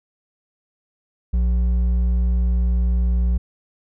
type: tone with hard clipping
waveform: sine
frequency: 59.9 Hz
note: A#1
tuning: 48 cents sharp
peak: -17 dBFS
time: 1.33-3.38 s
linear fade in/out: 10 ms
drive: 5 dB
effects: none